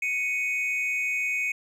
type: tone pair together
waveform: triangle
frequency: 2217 / 2506 Hz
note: C#7 / D#7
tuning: 0 / +12 cents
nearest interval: major second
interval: 212 cents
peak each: -26 dBFS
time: 0.02-1.52 s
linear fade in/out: 5 ms
effects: none